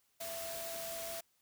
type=tone in noise; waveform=sine; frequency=667 Hz; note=E5; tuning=20 cents sharp; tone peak=-43 dBFS; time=0.2-1.21 s; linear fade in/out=10 ms; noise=white; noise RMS=-44 dBFS; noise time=0.2-1.21 s; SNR=-2 dB; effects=white hiss -75 dBFS RMS until 1.41 s